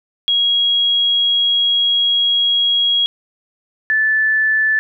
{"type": "tone pair in turn", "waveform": "sine", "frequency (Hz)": [3300, 1748.1], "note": ["G#7", "A6"], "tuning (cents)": [-12, -12], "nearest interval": "major seventh", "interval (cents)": 1100, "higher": "first", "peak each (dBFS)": -12, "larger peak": "neither", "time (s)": [[0.28, 3.06], [3.9, 4.79]], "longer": "first", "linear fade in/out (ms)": 0, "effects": []}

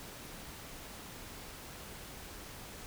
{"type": "silence", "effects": ["pink hiss -48 dBFS RMS until 2.86 s"]}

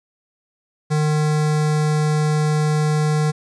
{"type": "tone with notch filter", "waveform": "square", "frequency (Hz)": 152.2, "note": "D#3", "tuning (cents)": -38, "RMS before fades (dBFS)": -18, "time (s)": [0.9, 3.32], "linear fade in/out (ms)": 20, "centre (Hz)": 2900, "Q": 1.9, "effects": ["resampled to 22050 Hz", "9-bit"]}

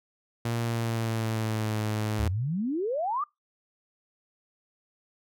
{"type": "tone with pitch glide", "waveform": "sawtooth", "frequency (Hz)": [116.7, 107.63], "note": ["A#2", "A2"], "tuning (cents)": [2, -38], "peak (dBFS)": -23, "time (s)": [0.45, 2.28], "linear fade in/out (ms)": 5, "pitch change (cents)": -140, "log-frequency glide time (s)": [0.64, 1.82]}
{"type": "exponential sweep", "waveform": "sine", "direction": "up", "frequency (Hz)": [65.41, 1244.5], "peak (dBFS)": -26, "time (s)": [2.19, 3.24], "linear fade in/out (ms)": 5}
{"effects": ["noise-tail reverb RT60 0.2 s tail -26 dB re dry"]}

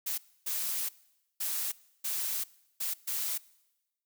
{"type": "noise bursts at uneven times", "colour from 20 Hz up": "blue", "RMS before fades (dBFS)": -33, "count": 6, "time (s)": [[0.06, 0.18], [0.46, 0.89], [1.4, 1.72], [2.04, 2.44], [2.8, 2.94], [3.07, 3.38]], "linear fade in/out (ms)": 10, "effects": ["noise-tail reverb RT60 1.0 s tail -22 dB re dry"]}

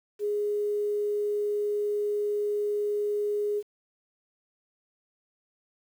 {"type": "tone with quantisation", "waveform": "sine", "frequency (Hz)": 414.8, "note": "G#4", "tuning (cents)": -2, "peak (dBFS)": -25, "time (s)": [0.19, 3.63], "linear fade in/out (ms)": 50, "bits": 9, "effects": []}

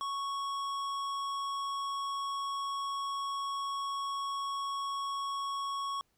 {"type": "tone with hard clipping", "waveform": "triangle", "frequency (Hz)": 1108, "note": "C#6", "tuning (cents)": -1, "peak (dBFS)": -35, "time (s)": [0.01, 6.01], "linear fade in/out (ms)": 0, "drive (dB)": 16, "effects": ["pink hiss -75 dBFS RMS until 6.17 s"]}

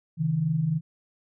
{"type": "tone pair together", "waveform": "sine", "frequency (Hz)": [136.59, 160], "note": ["C#3", "D#3"], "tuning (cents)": [-25, 49], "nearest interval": "minor third", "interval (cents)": 274, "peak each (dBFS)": [-29, -23], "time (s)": [0.17, 0.81], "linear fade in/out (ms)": 50, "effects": []}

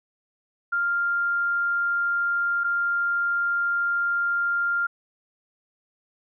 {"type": "tone pair in turn", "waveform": "sine", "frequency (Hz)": [1396.9, 1396.9], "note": ["F6", "F6"], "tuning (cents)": [0, 0], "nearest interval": "unison", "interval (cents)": 0, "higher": "neither", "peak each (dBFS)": -21, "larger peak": "neither", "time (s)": [[0.72, 2.64], [2.64, 4.87]], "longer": "second", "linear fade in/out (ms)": 10, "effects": []}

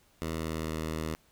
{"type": "tone with pitch glide", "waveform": "10% pulse", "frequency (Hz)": [80.5, 79.12], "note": ["E2", "D#2"], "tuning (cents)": [-41, 30], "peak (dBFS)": -24, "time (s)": [0.22, 1.15], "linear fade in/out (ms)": 0, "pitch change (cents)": -29, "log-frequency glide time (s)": [0.33, 0.75], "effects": ["pink hiss -65 dBFS RMS until 1.31 s"]}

